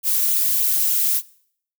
violet noise with flanger, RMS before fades -19 dBFS, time 0.03-1.22 s, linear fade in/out 50 ms, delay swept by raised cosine 0.28 to 3.18 ms, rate 3.4 Hz, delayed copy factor +0.6, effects noise-tail reverb RT60 0.6 s tail -21 dB re dry

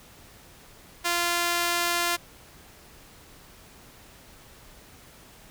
sawtooth tone with high-pass filter, 346.1 Hz, F4, 16 cents flat, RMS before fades -26 dBFS, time 1.04-2.17 s, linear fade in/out 20 ms, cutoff 930 Hz, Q 0.54, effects pink hiss -51 dBFS RMS until 5.5 s

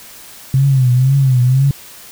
sine tone with vibrato, 130.9 Hz, C3, 1 cent sharp, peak -8 dBFS, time 0.54-1.71 s, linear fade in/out 2 ms, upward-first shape triangle, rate 2 Hz, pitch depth 120 cents each way, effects white hiss -37 dBFS RMS until 2.11 s

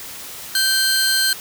sawtooth tone pair together, 1557 / 4180 Hz, G6 / C8, -12 / -2 cents, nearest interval octave + perfect fourth, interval 1710 cents, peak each -15 dBFS, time 0.55-1.33 s, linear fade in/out 2 ms, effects white hiss -34 dBFS RMS until 1.4 s

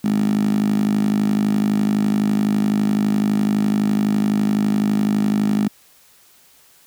10% pulse tone with high-pass filter, 51.9 Hz, G#1, in tune, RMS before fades -18 dBFS, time 0.04-5.68 s, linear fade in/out 5 ms, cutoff 210 Hz, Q 6.4, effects white hiss -52 dBFS RMS until 6.86 s

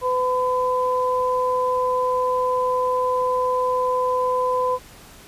sine tone pair together, 504.6 / 1010 Hz, B4 / B5, +37 / +39 cents, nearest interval octave, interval 1202 cents, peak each -21 dBFS, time 0.01-4.79 s, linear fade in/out 50 ms, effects pink hiss -45 dBFS RMS until 5.27 s + resampled to 32000 Hz

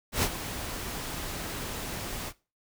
pink noise with ADSR envelope, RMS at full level -24 dBFS, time 0.12-2.33 s, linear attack 110 ms, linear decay 52 ms, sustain -12 dB, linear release 56 ms, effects noise-tail reverb RT60 0.3 s tail -19 dB re dry

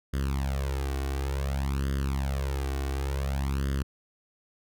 sawtooth tone with flanger, 68.2 Hz, C#2, 28 cents flat, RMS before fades -29 dBFS, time 0.13-3.83 s, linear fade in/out 10 ms, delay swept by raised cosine 0.61 to 2.71 ms, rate 0.56 Hz, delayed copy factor +1, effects none

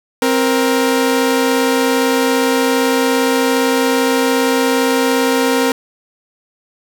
sawtooth tone pair together, 263.6 / 469.7 Hz, C4 / A#4, +13 / +13 cents, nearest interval minor seventh, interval 1000 cents, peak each -11 dBFS, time 0.22-5.72 s, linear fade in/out 2 ms, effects none

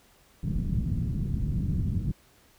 white low-pass noise, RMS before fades -28 dBFS, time 0.43-2.12 s, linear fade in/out 10 ms, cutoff 180 Hz, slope 24 dB/octave, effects pink hiss -60 dBFS RMS until 2.58 s

